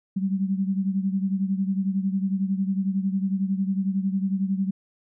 sine beating tone pair, 190.9 / 201.9 Hz, G3 / G#3, -46 / -49 cents, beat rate 11 Hz, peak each -23 / -28 dBFS, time 0.16-4.71 s, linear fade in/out 10 ms, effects none

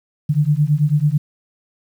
sine beating tone pair, 144.3 / 153.4 Hz, D3 / D#3, -30 / -24 cents, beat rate 9.1 Hz, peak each -16 dBFS, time 0.29-1.18 s, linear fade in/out 10 ms, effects 8-bit

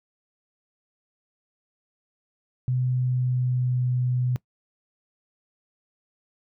sine tone with pitch glide, 126.7 to 125.17 Hz, B2 to B2, +45 to +24 cents, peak -21 dBFS, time 2.68-4.36 s, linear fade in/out 0 ms, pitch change -21 cents, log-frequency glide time 2.82-3.86 s, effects noise-tail reverb RT60 0.1 s tail -21 dB re dry

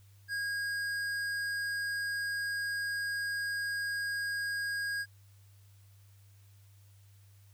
sine tone with tanh clipping, 1634 Hz, G#6, 29 cents flat, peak -34 dBFS, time 0.28-5.06 s, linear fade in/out 50 ms, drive 15 dB, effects added 99 Hz sine -56 dBFS peak until 7.53 s + white hiss -68 dBFS RMS until 7.53 s

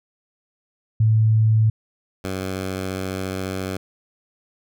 sine / 10% pulse tone pair in turn, 110 / 94.47 Hz, A2 / F#2, 0 / +37 cents, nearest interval minor third, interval 263 cents, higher first, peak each -13 / -17 dBFS, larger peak first, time 1-1.7 / 2.24-3.77 s, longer second, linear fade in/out 5 ms, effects none

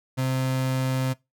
35% pulse tone, 130.6 Hz, C3, 3 cents flat, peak -21 dBFS, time 0.17-1.14 s, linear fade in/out 20 ms, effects noise-tail reverb RT60 0.2 s tail -21 dB re dry

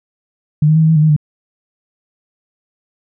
sine tone with pitch steps, 151 / 155.7 / 159.9 / 158.3 / 161.3 / 151.4 / 156.3 / 150.1 Hz, D3 / D#3 / D#3 / D#3 / E3 / D#3 / D#3 / D3, +48 / +2 / +48 / +30 / -37 / -47 / +8 / +38 cents, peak -7 dBFS, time 0.62-1.164 s, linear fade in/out 5 ms, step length 68 ms, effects none

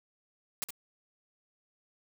white noise with echo, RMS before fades -34 dBFS, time 0.62-0.64 s, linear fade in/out 0 ms, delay 66 ms, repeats 1, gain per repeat -7 dB, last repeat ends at 0.706 s, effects none

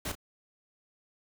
pink noise with echo, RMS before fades -35 dBFS, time 0.05-0.12 s, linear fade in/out 5 ms, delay 33 ms, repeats 1, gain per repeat -10 dB, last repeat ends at 0.153 s, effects none

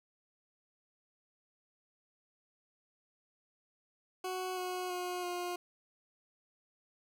20% pulse tone with pitch steps, 370 / 364.9 / 359.9 / 354.9 Hz, F#4 / F#4 / F#4 / F4, 0 / -24 / -48 / +28 cents, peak -31 dBFS, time 4.24-5.56 s, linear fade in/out 5 ms, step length 330 ms, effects none

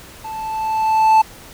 triangle tone with level ramp, 878 Hz, A5, 4 cents flat, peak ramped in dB -25 to -5 dBFS, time 0.24-1.22 s, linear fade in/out 10 ms, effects pink hiss -40 dBFS RMS until 1.53 s

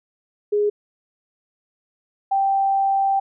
sine tone pair in turn, 414.8 / 783 Hz, G#4 / G5, -2 / -2 cents, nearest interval major seventh, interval 1100 cents, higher second, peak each -16 dBFS, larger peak neither, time 0.52-0.7 / 2.31-3.2 s, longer second, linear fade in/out 10 ms, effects none

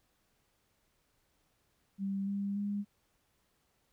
sine tone with pitch steps, 196 / 199.66 / 203.4 Hz, G3 / G3 / G#3, 0 / +32 / -36 cents, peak -32 dBFS, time 1.98-2.85 s, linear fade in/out 50 ms, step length 290 ms, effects pink hiss -75 dBFS RMS until 3.92 s

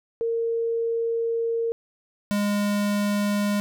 sine / square tone pair in turn, 460.3 / 205 Hz, A#4 / G#3, -22 / -22 cents, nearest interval octave + major second, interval 1400 cents, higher first, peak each -22 dBFS, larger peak neither, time 0.21-1.72 / 2.31-3.6 s, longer first, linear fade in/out 0 ms, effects none

